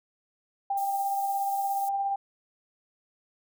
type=tone with tremolo; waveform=sine; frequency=792 Hz; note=G5; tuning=18 cents sharp; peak=-24 dBFS; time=0.7-2.16 s; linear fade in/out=5 ms; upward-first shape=triangle; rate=17 Hz; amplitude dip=35%
type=high-pass noise; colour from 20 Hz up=white; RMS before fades=-43 dBFS; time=0.77-1.89 s; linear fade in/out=5 ms; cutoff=8300 Hz; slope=12 dB/octave
effects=none